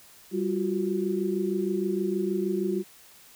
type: tone cluster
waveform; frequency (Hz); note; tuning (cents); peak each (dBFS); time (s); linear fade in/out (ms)
sine; 195.4 / 347.4 / 373.8; G3 / F4 / F#4; -5 / -9 / +18; -29; 0.31-2.84; 50
effects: white hiss -53 dBFS RMS until 3.35 s